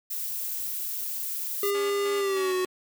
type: noise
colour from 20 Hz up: violet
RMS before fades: -32 dBFS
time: 0.1-1.71 s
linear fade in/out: 10 ms
type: tone with pitch glide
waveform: square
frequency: 402.6 to 369.2 Hz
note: G4 to F#4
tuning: +46 to -4 cents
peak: -25 dBFS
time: 1.63-2.65 s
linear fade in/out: 2 ms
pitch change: -150 cents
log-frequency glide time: 2.17-2.54 s
type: tone with tremolo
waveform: 5% pulse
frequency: 282.5 Hz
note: C#4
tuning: 33 cents sharp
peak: -26 dBFS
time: 1.74-2.66 s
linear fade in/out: 10 ms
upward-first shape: square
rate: 3.2 Hz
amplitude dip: 45%
effects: none